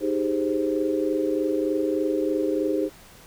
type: chord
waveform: sine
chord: Ab major seventh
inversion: second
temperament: equal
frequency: 311.1 / 392 / 415.3 / 523.3 Hz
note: Eb4 / G4 / Ab4 / C5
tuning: 0 / 0 / 0 / 0 cents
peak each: -25 / -27 / -29 / -28 dBFS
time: 0-2.9 s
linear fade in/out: 50 ms
effects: pink hiss -49 dBFS RMS until 3.26 s